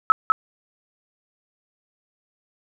sine tone with echo, 1300 Hz, E6, 24 cents flat, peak -9 dBFS, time 0.1-0.12 s, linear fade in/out 0 ms, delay 200 ms, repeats 1, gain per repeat -3 dB, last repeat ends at 0.32 s, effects none

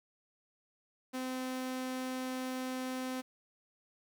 sawtooth tone, 257.3 Hz, C4, 29 cents flat, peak -32 dBFS, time 1.13-3.22 s, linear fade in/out 20 ms, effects 10-bit

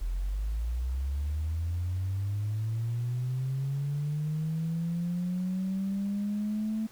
sine linear sweep, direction up, 40.54 to 221 Hz, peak -27 dBFS, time 0.01-6.87 s, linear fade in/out 10 ms, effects tanh soft clip ceiling -24 dBFS + pink hiss -55 dBFS RMS until 6.91 s

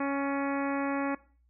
harmonic tone with a mistuned harmonic, 277.9 Hz, C#4, 4 cents sharp, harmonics 1 / 2 / 3 / 4 / 5 / 6 / 7 / 8 / 9, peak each -30 / -35 / -37 / -37 / -41 / -42 / -45 / -45 / -48 dBFS, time 0-1.15 s, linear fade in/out 5 ms, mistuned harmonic 6, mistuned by +30 cents, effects noise-tail reverb RT60 0.4 s tail -19 dB re dry + added 60 Hz sine -63 dBFS peak until 1.49 s

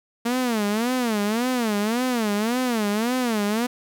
sawtooth tone with vibrato, 228.4 Hz, A#3, 35 cents flat, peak -17 dBFS, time 0.25-3.67 s, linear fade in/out 10 ms, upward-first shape sine, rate 1.8 Hz, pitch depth 200 cents each way, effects none

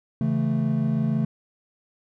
triangle chord, A major, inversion first, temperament equal, 138.59 / 164.81 / 220 Hz, C#3 / E3 / A3, 0 / 0 / 0 cents, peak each -23 / -25 / -22 dBFS, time 0.21-1.25 s, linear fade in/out 2 ms, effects none

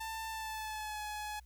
sawtooth tone with pitch glide, 890 to 844.4 Hz, A5 to G#5, +20 to +29 cents, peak -35 dBFS, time 0-1.4 s, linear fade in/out 10 ms, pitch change -91 cents, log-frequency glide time 0.29-1.03 s, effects added 60 Hz sine -54 dBFS peak until 1.45 s + white hiss -74 dBFS RMS until 1.45 s

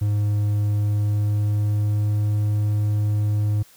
triangle tone with pitch glide, 103.83 to 104.79 Hz, G#2 to G#2, 0 to +16 cents, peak -16 dBFS, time 0.01-3.63 s, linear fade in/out 10 ms, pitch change +16 cents, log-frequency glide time 0.72-2.27 s, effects white hiss -52 dBFS RMS until 3.76 s

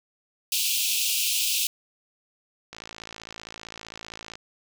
pink high-pass noise, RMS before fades -25 dBFS, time 0.52-1.67 s, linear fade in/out 2 ms, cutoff 2500 Hz, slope 96 dB/octave
click train, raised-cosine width 0.2 ms, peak -21 dBFS, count 91, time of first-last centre 2.73-4.355 s, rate 55.4 Hz
effects none

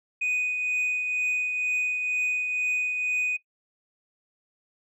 sine tone with tremolo, 2489 Hz, D#7, in tune, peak -20 dBFS, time 0.21-3.37 s, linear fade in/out 10 ms, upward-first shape triangle, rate 2.1 Hz, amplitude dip 50%, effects noise-tail reverb RT60 0.1 s tail -18 dB re dry + tanh soft clip ceiling -22 dBFS

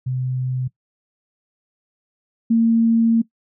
sine tone pair in turn, 128.2 / 228.4 Hz, C3 / A#3, -35 / -35 cents, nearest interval minor seventh, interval 1000 cents, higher second, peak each -20 / -12 dBFS, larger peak second, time 0.06-0.68 / 2.5-3.22 s, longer second, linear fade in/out 10 ms, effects noise-tail reverb RT60 0.1 s tail -19 dB re dry

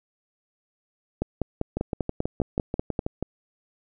two click trains, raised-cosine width 2 ms, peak -11 / -13 dBFS, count 10 / 10, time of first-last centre 1.22-2.992 / 1.77-3.226 s, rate 5.08 / 6.18 Hz, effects none

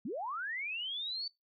sine linear sweep, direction up, 179.5 to 4567 Hz, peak -35 dBFS, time 0.05-1.28 s, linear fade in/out 5 ms, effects noise-tail reverb RT60 0.2 s tail -25 dB re dry + MP3 96 kbps

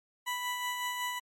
20% pulse tone with tremolo, 987.8 Hz, B5, in tune, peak -26 dBFS, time 0.26-1.2 s, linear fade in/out 20 ms, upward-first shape sine, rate 5.4 Hz, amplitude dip 35%, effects MP3 64 kbps

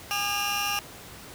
30% pulse tone cluster, 816 / 1211 / 2722 / 2844 Hz, G#5 / D#6 / F7 / F7, -31 / -47 / -45 / +31 cents, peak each -29 dBFS, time 0.11-0.79 s, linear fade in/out 0 ms, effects pink hiss -44 dBFS RMS until 1.34 s + high-pass 60 Hz 12 dB/octave

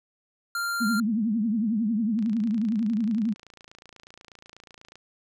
square tone, 1391 Hz, F6, 7 cents flat, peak -27 dBFS, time 0.55-1 s, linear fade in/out 2 ms
sine tone with vibrato, 220 Hz, A3, in tune, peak -22 dBFS, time 0.8-3.34 s, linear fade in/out 20 ms, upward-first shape triangle, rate 11 Hz, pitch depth 180 cents each way
click train, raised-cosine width 0.2 ms, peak -30 dBFS, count 79, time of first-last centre 2.19-4.956 s, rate 28.2 Hz
effects none

